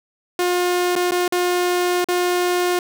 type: tone with dropouts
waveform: sawtooth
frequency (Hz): 356.7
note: F4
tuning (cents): +37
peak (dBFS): -13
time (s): 0.39-2.79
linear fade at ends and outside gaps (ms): 2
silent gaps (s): 0.955-0.962 / 1.11-1.119 / 1.279-1.323 / 2.044-2.086
effects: none